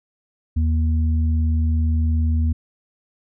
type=tone pair together; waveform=sine; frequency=79.4 / 238.1 Hz; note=D#2 / A#3; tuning=+36 / +37 cents; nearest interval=octave + perfect fifth; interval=1901 cents; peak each=-16 / -27 dBFS; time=0.56-2.53 s; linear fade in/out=10 ms; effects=none